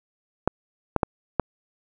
clicks, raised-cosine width 1 ms, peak -5 dBFS, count 4, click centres 0.476 / 0.963 / 1.032 / 1.397 s, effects none

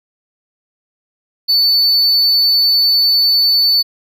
triangle tone, 4495 Hz, C#8, 23 cents sharp, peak -8 dBFS, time 1.48-3.83 s, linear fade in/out 20 ms, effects none

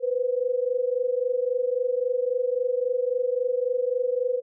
sine tone pair together, 487.2 / 510.9 Hz, B4 / C5, -24 / -41 cents, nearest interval minor second, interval 83 cents, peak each -25 dBFS, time 0-4.42 s, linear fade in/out 50 ms, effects none

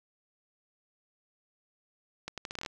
accelerating click train, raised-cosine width 0.2 ms, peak -20 dBFS, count 10, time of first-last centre 2.28-2.662 s, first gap 97 ms, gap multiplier 0.77, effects none

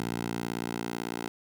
10% pulse tone with high-pass filter sweep, 58 Hz, A#1, 8 cents flat, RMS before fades -34 dBFS, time 0-1.28 s, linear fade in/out 0 ms, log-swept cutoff 140 to 300 Hz, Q 0.83, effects none

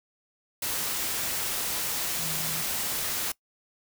sine tone in noise, 160.1 Hz, D#3, 50 cents sharp, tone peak -39 dBFS, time 2.19-2.62 s, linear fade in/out 5 ms, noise white, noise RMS -30 dBFS, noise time 0.62-3.32 s, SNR -12 dB, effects noise-tail reverb RT60 0.1 s tail -22 dB re dry

